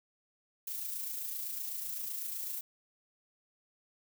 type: noise with amplitude modulation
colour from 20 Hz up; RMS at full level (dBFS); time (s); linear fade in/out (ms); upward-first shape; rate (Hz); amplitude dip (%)
violet; -37; 0.67-2.61; 5; sine; 27.9; 40
effects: none